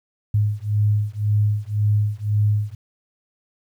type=beating tone pair; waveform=sine; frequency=103.83 / 105.73 Hz; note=G#2 / G#2; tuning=0 / +31 cents; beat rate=1.9 Hz; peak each=-20 dBFS; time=0.34-2.75 s; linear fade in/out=5 ms; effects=9-bit